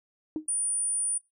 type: tone with exponential decay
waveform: sine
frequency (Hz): 311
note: D#4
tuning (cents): -1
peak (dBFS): -23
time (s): 0.36-0.46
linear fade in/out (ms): 1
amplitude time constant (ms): 21
type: tone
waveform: sine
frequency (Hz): 9397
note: D9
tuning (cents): 0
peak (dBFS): -25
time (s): 0.48-1.18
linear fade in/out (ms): 5
effects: noise-tail reverb RT60 0.2 s tail -19 dB re dry + tanh soft clip ceiling -22 dBFS